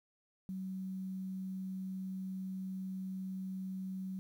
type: tone with quantisation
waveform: sine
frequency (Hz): 188.8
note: F#3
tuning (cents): +35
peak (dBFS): -38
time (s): 0.49-4.19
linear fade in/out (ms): 0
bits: 11
effects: none